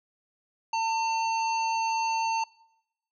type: harmonic tone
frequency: 901 Hz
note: A5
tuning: 41 cents sharp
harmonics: 1 / 3 / 5 / 7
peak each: -25 / -35 / -39 / -42 dBFS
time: 0.73-2.44 s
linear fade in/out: 5 ms
effects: noise-tail reverb RT60 0.9 s tail -23 dB re dry